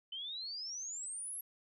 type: exponential sweep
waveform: sine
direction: up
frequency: 3028 to 11500 Hz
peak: -40 dBFS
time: 0.12-1.41 s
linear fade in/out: 5 ms
effects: none